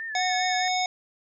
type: tone with vibrato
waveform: sine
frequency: 1769 Hz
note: A6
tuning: 9 cents sharp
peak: -31 dBFS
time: 0-0.68 s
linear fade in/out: 0 ms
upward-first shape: sine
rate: 4.9 Hz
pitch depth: 61 cents each way
type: harmonic tone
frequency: 736 Hz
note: F#5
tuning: 9 cents flat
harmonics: 1 / 3 / 5 / 7 / 9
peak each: -25 / -30 / -32 / -33 / -35 dBFS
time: 0.15-0.86 s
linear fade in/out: 2 ms
effects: none